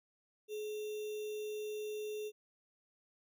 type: tone with sample-and-hold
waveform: sine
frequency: 424.6 Hz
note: G#4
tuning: 38 cents sharp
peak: -38 dBFS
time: 0.48-2.32 s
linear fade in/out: 50 ms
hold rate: 3150 Hz
effects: none